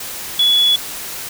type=tone in noise; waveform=sine; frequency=3400 Hz; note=G#7; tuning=40 cents sharp; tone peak=-10 dBFS; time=0.39-0.76 s; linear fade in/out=5 ms; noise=white; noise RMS=-28 dBFS; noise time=0-1.29 s; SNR=+15 dB; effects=none